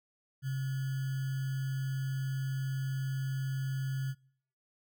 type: tone with sample-and-hold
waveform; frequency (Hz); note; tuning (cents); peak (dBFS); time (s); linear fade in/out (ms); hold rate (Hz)
sine; 133.8; C3; +39; -31; 0.42-4.15; 50; 1575
effects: noise-tail reverb RT60 0.7 s tail -26 dB re dry